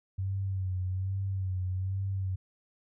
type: tone with vibrato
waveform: sine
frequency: 94.6 Hz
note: F#2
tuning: 39 cents sharp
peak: -29 dBFS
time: 0.18-2.36 s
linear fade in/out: 10 ms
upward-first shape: sine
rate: 1.2 Hz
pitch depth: 50 cents each way
effects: none